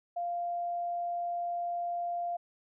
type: tone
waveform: sine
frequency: 696 Hz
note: F5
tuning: 6 cents flat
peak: -31 dBFS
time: 0.16-2.37 s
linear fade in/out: 10 ms
effects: none